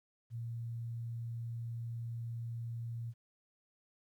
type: tone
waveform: sine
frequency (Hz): 116.54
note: A#2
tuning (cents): 0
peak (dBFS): -38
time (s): 0.3-3.14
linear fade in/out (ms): 50
effects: 12-bit